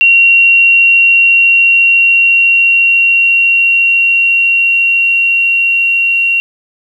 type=tone with level ramp; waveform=sine; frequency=2747 Hz; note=F7; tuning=29 cents flat; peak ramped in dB=-3 to -8 dBFS; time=0.01-6.4 s; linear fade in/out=0 ms; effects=7-bit